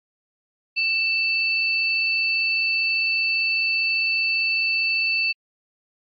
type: tone pair together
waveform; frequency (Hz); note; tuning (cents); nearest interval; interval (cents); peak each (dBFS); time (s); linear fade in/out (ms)
sine; 2656 / 4491; E7 / C#8; +12 / +22; major sixth; 910; -20 / -26; 0.76-5.33; 20
effects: AAC 64 kbps